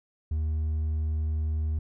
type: tone with hard clipping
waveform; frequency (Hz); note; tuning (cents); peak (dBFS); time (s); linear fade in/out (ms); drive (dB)
sine; 77.78; D#2; 0; -26; 0.31-1.79; 5; 2
effects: none